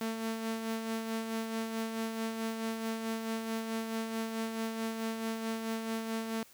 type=tone with tremolo; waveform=sawtooth; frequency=224.3 Hz; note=A3; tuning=34 cents sharp; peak=-28 dBFS; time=0.01-6.43 s; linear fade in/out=2 ms; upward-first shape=sine; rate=4.6 Hz; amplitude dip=45%; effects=white hiss -59 dBFS RMS until 6.53 s